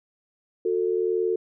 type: tone pair together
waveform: sine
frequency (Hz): 364.2 / 445.3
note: F#4 / A4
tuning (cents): -27 / +21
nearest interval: minor third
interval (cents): 348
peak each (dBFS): -24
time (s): 0.65-1.36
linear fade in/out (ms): 5
effects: none